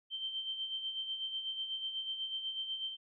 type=tone with tremolo; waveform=sine; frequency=3122 Hz; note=G7; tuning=8 cents flat; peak=-34 dBFS; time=0.1-2.97 s; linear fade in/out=50 ms; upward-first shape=sine; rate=8.1 Hz; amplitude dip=55%; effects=none